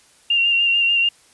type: tone with vibrato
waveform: sine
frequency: 2778 Hz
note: F7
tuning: 10 cents flat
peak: -14 dBFS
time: 0.3-1.09 s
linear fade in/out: 5 ms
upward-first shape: sine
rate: 6.8 Hz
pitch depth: 26 cents each way
effects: white hiss -53 dBFS RMS until 1.33 s + resampled to 24000 Hz